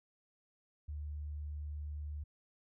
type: tone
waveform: sine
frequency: 74.3 Hz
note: D2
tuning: 21 cents sharp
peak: -39 dBFS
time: 0.88-2.24 s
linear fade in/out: 10 ms
effects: none